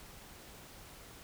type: silence
effects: pink hiss -53 dBFS RMS until 1.23 s